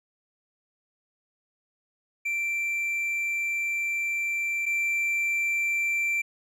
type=tone pair in turn; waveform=triangle; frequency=2349 / 2349 Hz; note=D7 / D7; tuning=0 / 0 cents; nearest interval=unison; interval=0 cents; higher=neither; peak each=-24 / -22 dBFS; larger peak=second; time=2.25-4.66 / 4.66-6.22 s; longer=first; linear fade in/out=10 ms; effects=none